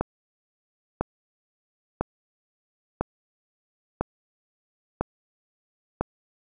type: click train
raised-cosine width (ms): 1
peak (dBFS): -9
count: 7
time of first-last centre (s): 0.01-6.01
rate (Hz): 1
effects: none